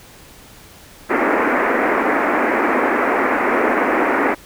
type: band-pass noise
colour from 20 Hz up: pink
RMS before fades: -17 dBFS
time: 1.09-4.35 s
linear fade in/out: 20 ms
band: 240 to 2200 Hz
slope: 48 dB/octave
effects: pink hiss -43 dBFS RMS until 4.45 s